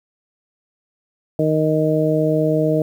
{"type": "harmonic tone", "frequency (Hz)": 155.56, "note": "D#3", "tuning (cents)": 0, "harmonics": [1, 2, 3, 4], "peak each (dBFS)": [-20, -20, -20, -20], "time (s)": [1.39, 2.82], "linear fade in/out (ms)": 2, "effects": ["8-bit"]}